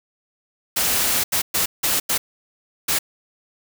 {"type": "noise bursts at uneven times", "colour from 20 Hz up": "white", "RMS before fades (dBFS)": -20, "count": 6, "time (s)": [[0.76, 1.24], [1.32, 1.42], [1.54, 1.66], [1.83, 2], [2.09, 2.18], [2.88, 2.99]], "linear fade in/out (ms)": 10, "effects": []}